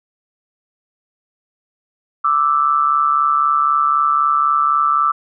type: tone pair together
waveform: sine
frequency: 1174.7 / 1318.6 Hz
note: D6 / E6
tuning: 0 / 0 cents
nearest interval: major second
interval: 200 cents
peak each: -15 dBFS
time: 2.24-5.12 s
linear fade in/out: 10 ms
effects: none